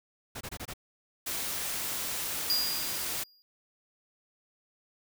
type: noise bursts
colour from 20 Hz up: pink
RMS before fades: -39 dBFS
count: 5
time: 0.35-0.737 s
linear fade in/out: 10 ms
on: 59 ms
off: 23 ms
type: noise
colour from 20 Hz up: white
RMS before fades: -34 dBFS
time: 1.26-3.24 s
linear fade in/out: 10 ms
type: tone with exponential decay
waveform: square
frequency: 4841 Hz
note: D#8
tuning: 48 cents flat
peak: -24 dBFS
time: 2.5-3.42 s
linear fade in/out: 0 ms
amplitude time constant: 200 ms
effects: none